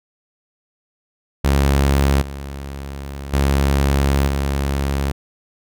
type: tone with level steps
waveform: sawtooth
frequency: 69.3 Hz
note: C#2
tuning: in tune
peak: -9 / -24 / -10 / -14 dBFS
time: 1.44-5.12 s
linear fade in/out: 10 ms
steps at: 2.21 / 3.33 / 4.27 s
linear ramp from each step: 10 ms
effects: none